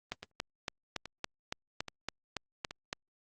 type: two click trains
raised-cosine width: 0.2 ms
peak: -17 / -24 dBFS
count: 11 / 4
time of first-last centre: 0.12-2.929 / 0.23-2.709 s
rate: 3.56 / 1.21 Hz
effects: Opus 24 kbps